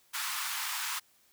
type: high-pass noise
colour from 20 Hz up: pink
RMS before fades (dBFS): -35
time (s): 0.13-1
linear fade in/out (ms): 20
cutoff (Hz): 920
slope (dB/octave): 48
effects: white hiss -66 dBFS RMS until 1.32 s